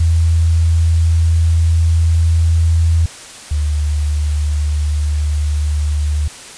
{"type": "tone pair in turn", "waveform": "sine", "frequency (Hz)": [82.41, 74.83], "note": ["E2", "D2"], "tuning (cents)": [0, 33], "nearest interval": "major second", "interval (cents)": 167, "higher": "first", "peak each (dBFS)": [-9, -13], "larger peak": "first", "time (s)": [[0, 3.06], [3.51, 6.28]], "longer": "first", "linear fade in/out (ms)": 5, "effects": ["white hiss -34 dBFS RMS until 6.57 s", "resampled to 22050 Hz"]}